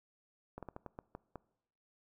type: slowing click train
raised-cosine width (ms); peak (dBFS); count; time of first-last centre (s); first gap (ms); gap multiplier
1; -30; 8; 0.58-1.357; 47; 1.28
effects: noise-tail reverb RT60 0.8 s tail -22 dB re dry